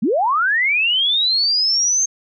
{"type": "linear sweep", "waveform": "sine", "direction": "up", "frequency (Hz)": [177.3, 6400], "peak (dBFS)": -14, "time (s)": [0.02, 2.06], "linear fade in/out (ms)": 10, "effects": []}